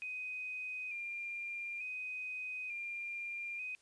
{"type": "tone with vibrato", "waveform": "sine", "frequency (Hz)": 2449, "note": "D#7", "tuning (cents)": -28, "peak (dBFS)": -39, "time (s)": [0.02, 3.75], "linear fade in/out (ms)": 0, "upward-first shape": "square", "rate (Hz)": 0.56, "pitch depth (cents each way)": 39, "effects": ["white hiss -69 dBFS RMS until 3.81 s", "resampled to 22050 Hz"]}